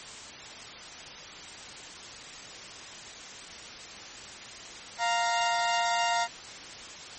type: tone pair together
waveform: sawtooth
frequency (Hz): 698.4 / 932.3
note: F5 / A#5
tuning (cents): 0 / 0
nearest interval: perfect fourth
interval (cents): 500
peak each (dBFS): -24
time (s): 4.98-6.28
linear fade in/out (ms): 50
effects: white hiss -43 dBFS RMS until 7.18 s + MP3 32 kbps